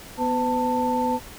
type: tone cluster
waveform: sine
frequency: 247.4 / 505 / 890 Hz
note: B3 / B4 / A5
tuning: +3 / +39 / +20 cents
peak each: -25 / -27 / -23 dBFS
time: 0.17-1.2 s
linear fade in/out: 50 ms
effects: pink hiss -42 dBFS RMS until 1.38 s